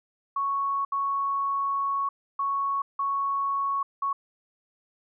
sine tone bursts at uneven times, 1108.7 Hz, C#6, in tune, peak -24 dBFS, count 5, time 0.36-0.85 / 0.92-2.09 / 2.39-2.82 / 2.99-3.83 / 4.02-4.13 s, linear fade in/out 5 ms, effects none

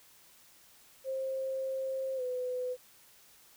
sine tone with pitch glide, 530 to 502 Hz, C5 to B4, +22 to +28 cents, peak -32 dBFS, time 1.04-2.77 s, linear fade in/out 50 ms, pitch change -94 cents, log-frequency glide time 2.16-2.22 s, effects white hiss -60 dBFS RMS until 3.56 s

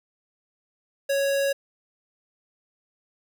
square tone, 554.4 Hz, C#5, in tune, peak -22 dBFS, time 1.09-1.53 s, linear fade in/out 10 ms, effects none

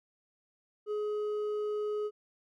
sine tone with hard clipping, 420.6 Hz, G#4, 22 cents sharp, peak -32 dBFS, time 0.86-2.11 s, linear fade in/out 50 ms, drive 4 dB, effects none

